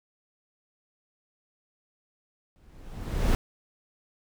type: noise with exponential growth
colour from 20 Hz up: brown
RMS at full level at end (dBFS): -19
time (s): 2.56-3.35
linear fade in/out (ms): 0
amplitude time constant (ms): 170
effects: none